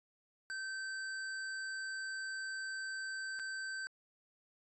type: tone with dropouts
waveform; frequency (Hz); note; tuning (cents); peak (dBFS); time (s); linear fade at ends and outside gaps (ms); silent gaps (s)
square; 1550; G6; -20; -40; 0.5-3.87; 0; 3.391-3.396
effects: resampled to 22050 Hz